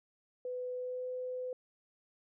sine tone with pitch glide, 500 to 505.2 Hz, B4 to B4, +21 to +39 cents, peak -36 dBFS, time 0.45-1.53 s, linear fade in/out 2 ms, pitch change +18 cents, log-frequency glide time 0.74-1.07 s, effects none

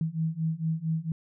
sine beating tone pair, 158.8 / 163.2 Hz, D#3 / E3, +36 / -17 cents, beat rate 4.4 Hz, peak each -30 / -29 dBFS, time 0.01-1.12 s, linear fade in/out 2 ms, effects none

